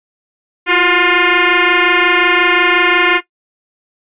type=tone with frequency modulation; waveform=sine; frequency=341.2 Hz; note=F4; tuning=40 cents flat; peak=-8 dBFS; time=0.66-3.21 s; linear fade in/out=50 ms; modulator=354 Hz; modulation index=7.1; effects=noise-tail reverb RT60 0.1 s tail -17 dB re dry + resampled to 8000 Hz

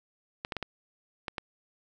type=clicks; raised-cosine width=0.3 ms; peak=-17 dBFS; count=6; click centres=0.449 / 0.522 / 0.567 / 0.627 / 1.282 / 1.382 s; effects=none

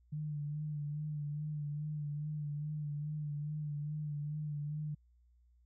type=tone with vibrato; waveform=sine; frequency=149.1 Hz; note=D3; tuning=27 cents sharp; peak=-36 dBFS; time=0.12-4.95 s; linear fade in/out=10 ms; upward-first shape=sine; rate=2.4 Hz; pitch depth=37 cents each way; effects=added 60 Hz sine -64 dBFS peak until 5.65 s

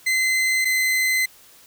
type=tone pair in turn; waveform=40% pulse; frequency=2056 / 2048 Hz; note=C7 / C7; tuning=-31 / -38 cents; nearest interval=unison; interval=7 cents; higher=first; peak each=-17 dBFS; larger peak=neither; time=0.06-0.65 / 0.65-1.26 s; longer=second; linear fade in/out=10 ms; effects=white hiss -50 dBFS RMS until 1.66 s

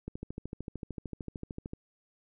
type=click train; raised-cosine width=3 ms; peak=-25 dBFS; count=23; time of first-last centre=0.08-1.734 s; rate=13.3 Hz; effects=none

